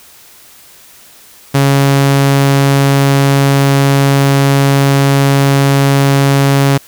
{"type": "tone", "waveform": "sawtooth", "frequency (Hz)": 138.59, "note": "C#3", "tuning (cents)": 0, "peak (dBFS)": -3, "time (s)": [1.54, 6.78], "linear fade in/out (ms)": 10, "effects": ["white hiss -40 dBFS RMS until 6.87 s"]}